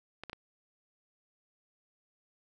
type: clicks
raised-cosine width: 0.3 ms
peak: -25 dBFS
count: 3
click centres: 0.236 / 0.297 / 0.331 s
effects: none